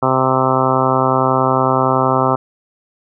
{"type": "harmonic tone", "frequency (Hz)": 130.81, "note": "C3", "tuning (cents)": 0, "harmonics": [1, 2, 3, 4, 5, 6, 7, 8, 9, 10], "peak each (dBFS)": [-21, -21, -21, -21, -21, -21, -21, -21, -21, -21], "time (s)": [0.02, 2.36], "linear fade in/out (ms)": 10, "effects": []}